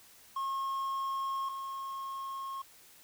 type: tone pair in turn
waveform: triangle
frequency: 1081 / 1081 Hz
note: C#6 / C#6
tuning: -44 / -44 cents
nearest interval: unison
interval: 0 cents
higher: neither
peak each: -30 / -35 dBFS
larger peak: first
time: 0.36-1.49 / 1.49-2.62 s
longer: neither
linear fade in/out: 5 ms
effects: white hiss -58 dBFS RMS until 3.03 s